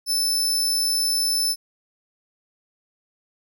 sawtooth tone, 5274 Hz, E8, in tune, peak -17 dBFS, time 0.06-1.56 s, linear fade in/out 50 ms, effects none

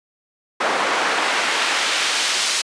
pink noise with band-pass filter sweep, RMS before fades -20 dBFS, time 0.6-2.62 s, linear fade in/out 10 ms, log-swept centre 940 to 4800 Hz, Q 0.71, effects high-pass 300 Hz 12 dB/octave + resampled to 22050 Hz

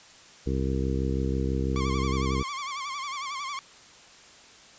harmonic tone, 66.1 Hz, C2, 18 cents sharp, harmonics 1 / 2 / 3 / 4 / 5 / 6 / 7, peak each -28 / -31 / -33 / -34 / -35 / -36 / -36 dBFS, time 0.46-2.43 s, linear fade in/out 10 ms
sawtooth tone with vibrato, 1108.7 Hz, C#6, in tune, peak -28 dBFS, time 1.76-3.59 s, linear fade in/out 0 ms, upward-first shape sine, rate 11 Hz, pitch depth 97 cents each way
effects white hiss -51 dBFS RMS until 4.78 s + resampled to 16000 Hz

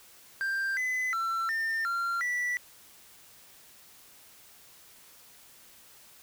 triangle tone with pitch steps, 1581 / 2016 / 1345 / 1805 / 1380 / 1961 Hz, G6 / B6 / E6 / A6 / F6 / B6, +14 / +35 / +34 / +44 / -21 / -13 cents, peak -26 dBFS, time 0.41-2.57 s, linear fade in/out 0 ms, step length 360 ms, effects white hiss -55 dBFS RMS until 6.22 s

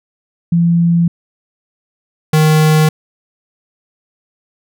sine / square tone pair in turn, 170 / 155.29 Hz, F3 / D#3, -46 / -3 cents, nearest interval major second, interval 157 cents, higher first, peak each -8 dBFS, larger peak neither, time 0.52-1.08 / 2.33-2.89 s, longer neither, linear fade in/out 5 ms, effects none

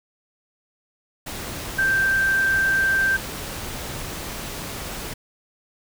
sine tone in noise, 1568 Hz, G6, in tune, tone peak -17 dBFS, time 1.78-3.17 s, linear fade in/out 10 ms, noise pink, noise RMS -32 dBFS, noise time 1.26-5.14 s, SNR +12 dB, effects none

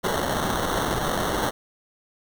violet noise with sample-and-hold, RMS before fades -25 dBFS, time 0.03-1.51 s, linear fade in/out 20 ms, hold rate 2450 Hz, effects none

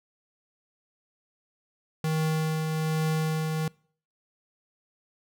square tone with tremolo, 157.6 Hz, D#3, 23 cents sharp, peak -24 dBFS, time 2.04-3.68 s, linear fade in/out 2 ms, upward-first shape triangle, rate 1.2 Hz, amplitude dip 35%, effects noise-tail reverb RT60 0.5 s tail -25 dB re dry

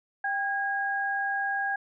sine tone pair together, 789.7 / 1637 Hz, G5 / G#6, +13 / -25 cents, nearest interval octave + minor second, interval 1262 cents, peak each -30 / -28 dBFS, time 0.24-1.76 s, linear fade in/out 5 ms, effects none

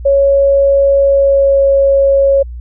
sine tone with pitch glide, 554.4 to 550.3 Hz, C#5 to C#5, 0 to -13 cents, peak -6 dBFS, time 0.05-2.43 s, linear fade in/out 10 ms, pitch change -13 cents, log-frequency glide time 1-1.63 s, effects added 60 Hz sine -23 dBFS peak until 2.6 s

